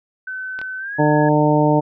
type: tone with pitch glide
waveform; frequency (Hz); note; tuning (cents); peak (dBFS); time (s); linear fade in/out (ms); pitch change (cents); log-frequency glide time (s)
sine; 1520 to 1676.8; F#6 to G#6; +46 to +16; -25; 0.27-1.29; 5; +170; 0.78-0.96
type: clicks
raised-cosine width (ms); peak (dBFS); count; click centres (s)
0.3; -17; 2; 0.59 / 0.615
type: harmonic tone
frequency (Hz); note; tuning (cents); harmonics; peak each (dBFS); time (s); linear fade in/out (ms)
150; D3; +37; 1 / 2 / 3 / 4 / 5 / 6; -18 / -17 / -21 / -19 / -24 / -20; 0.98-1.81; 20
effects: none